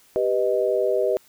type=chord; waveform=sine; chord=G augmented; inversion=none; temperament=equal; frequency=392 / 493.9 / 622.3 Hz; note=G4 / B4 / D#5; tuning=0 / 0 / 0 cents; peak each=-23 dBFS; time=0.16-1.17 s; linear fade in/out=0 ms; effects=white hiss -56 dBFS RMS until 1.28 s